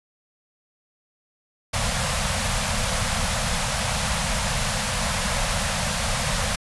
pink band-stop noise, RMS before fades -24 dBFS, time 1.73-6.56 s, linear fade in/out 10 ms, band 230 to 490 Hz, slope 96 dB/octave, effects resampled to 24000 Hz

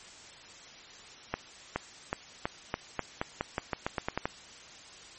accelerating click train, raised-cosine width 0.5 ms, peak -14 dBFS, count 15, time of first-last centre 1.34-4.255 s, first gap 420 ms, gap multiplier 0.88, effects white hiss -50 dBFS RMS until 5.18 s + MP3 32 kbps

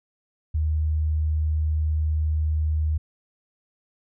sine tone, 77.4 Hz, D#2, 9 cents flat, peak -20 dBFS, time 0.54-2.98 s, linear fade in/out 10 ms, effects none

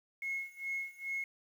sine tone with tremolo, 2172 Hz, C#7, 36 cents flat, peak -32 dBFS, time 0.22-1.24 s, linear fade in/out 2 ms, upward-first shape sine, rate 2.4 Hz, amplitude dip 95%, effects tanh soft clip ceiling -30 dBFS + 10-bit

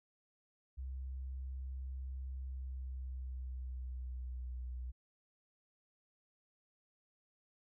sine tone with pitch glide, 65.41 to 62.06 Hz, C2 to B1, 0 to +9 cents, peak -40 dBFS, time 0.77-4.92 s, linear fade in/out 20 ms, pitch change -91 cents, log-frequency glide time 2.36-4.6 s, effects none

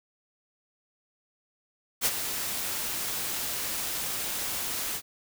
white noise with ADSR envelope, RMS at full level -23 dBFS, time 2.01-5.02 s, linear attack 48 ms, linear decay 43 ms, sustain -9 dB, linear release 65 ms, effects none

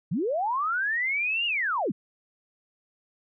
sine linear two-way sweep, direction up then down, 134.2 to 2879 to 134.2 Hz, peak -24 dBFS, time 0.11-1.92 s, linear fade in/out 10 ms, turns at 1.46 s, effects none

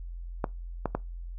clicks, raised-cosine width 1 ms, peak -13 dBFS, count 3, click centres 0.442 / 0.857 / 0.95 s, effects noise-tail reverb RT60 0.2 s tail -22 dB re dry + added 43 Hz sine -36 dBFS peak until 1.38 s

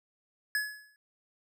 square tone with exponential decay, 1697 Hz, G#6, 37 cents sharp, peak -26 dBFS, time 0.55-0.96 s, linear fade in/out 1 ms, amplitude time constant 88 ms, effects none

